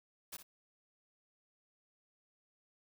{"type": "noise with echo", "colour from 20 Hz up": "white", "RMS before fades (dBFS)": -45, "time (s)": [0.32, 0.37], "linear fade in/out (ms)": 10, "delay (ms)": 60, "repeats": 1, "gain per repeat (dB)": -10, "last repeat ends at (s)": 0.43, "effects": []}